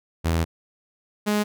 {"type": "tone pair in turn", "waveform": "sawtooth", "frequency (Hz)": [82.41, 208.9], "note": ["E2", "G#3"], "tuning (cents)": [0, 10], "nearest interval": "octave + major third", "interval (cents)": 1610, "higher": "second", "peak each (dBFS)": -16, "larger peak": "neither", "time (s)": [[0.24, 0.45], [1.26, 1.44]], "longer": "first", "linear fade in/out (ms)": 20, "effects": []}